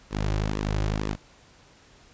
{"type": "tone with flanger", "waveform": "sawtooth", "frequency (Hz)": 51.91, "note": "G#1", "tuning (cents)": 0, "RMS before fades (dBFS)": -27, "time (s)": [0.1, 1.17], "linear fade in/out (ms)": 50, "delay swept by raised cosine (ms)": [1.3, 4.5], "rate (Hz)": 2.1, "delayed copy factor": -0.7, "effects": ["pink hiss -55 dBFS RMS until 2.13 s", "resampled to 16000 Hz"]}